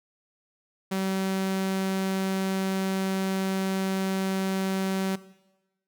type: tone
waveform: sawtooth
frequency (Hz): 191.2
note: G3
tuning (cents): -43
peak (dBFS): -22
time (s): 0.91-5.16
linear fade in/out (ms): 10
effects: noise-tail reverb RT60 1.0 s tail -17 dB re dry